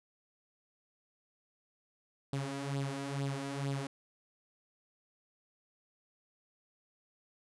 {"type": "tone with flanger", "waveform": "sawtooth", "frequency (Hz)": 138.59, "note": "C#3", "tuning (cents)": 0, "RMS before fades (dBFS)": -37, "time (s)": [2.33, 3.87], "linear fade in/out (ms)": 2, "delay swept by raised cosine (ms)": [0.23, 4.23], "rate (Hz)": 2.2, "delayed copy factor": 0.65, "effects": ["resampled to 24000 Hz"]}